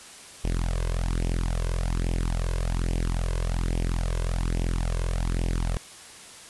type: tone with flanger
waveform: sawtooth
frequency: 42.71 Hz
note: F1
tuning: 38 cents flat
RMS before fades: -26 dBFS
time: 0.44-5.77 s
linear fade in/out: 0 ms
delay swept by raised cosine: 0.35 to 1.95 ms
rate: 1.2 Hz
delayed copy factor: +0.95
effects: white hiss -45 dBFS RMS until 6.49 s + resampled to 24000 Hz